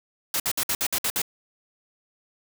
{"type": "noise bursts", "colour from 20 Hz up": "white", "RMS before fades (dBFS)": -25, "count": 8, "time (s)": [0.34, 1.218], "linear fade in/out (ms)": 2, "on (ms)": 59, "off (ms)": 58, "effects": []}